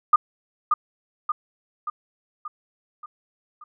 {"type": "tone with echo", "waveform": "sine", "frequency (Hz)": 1217, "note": "D#6", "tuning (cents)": -39, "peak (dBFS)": -10, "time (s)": [0.13, 0.16], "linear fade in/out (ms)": 5, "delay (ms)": 580, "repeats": 6, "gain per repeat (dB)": -5, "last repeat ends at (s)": 3.64, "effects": []}